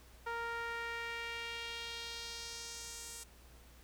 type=tone with band-pass filter sweep; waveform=sawtooth; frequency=465.5 Hz; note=A#4; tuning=2 cents flat; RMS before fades=-43 dBFS; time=0.26-3.24 s; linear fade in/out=10 ms; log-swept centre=1200 to 8600 Hz; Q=1.7; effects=added 60 Hz sine -58 dBFS peak until 3.83 s + pink hiss -62 dBFS RMS until 3.83 s